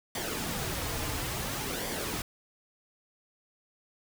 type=noise with flanger; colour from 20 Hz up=pink; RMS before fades=-34 dBFS; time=0.15-2.22 s; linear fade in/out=2 ms; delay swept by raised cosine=0.74 to 5.44 ms; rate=0.58 Hz; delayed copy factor=-0.55; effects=none